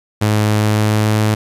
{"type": "tone with pitch glide", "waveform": "sawtooth", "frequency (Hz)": [106.2, 107.56], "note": ["G#2", "A2"], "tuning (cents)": [39, -39], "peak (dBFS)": -8, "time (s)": [0.21, 1.35], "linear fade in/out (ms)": 10, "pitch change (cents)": 22, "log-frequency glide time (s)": [0.5, 1.2], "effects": ["resampled to 32000 Hz", "8-bit"]}